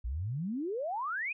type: exponential sweep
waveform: sine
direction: up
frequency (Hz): 53.8 to 2587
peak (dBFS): -32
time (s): 0.04-1.33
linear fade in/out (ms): 10
effects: none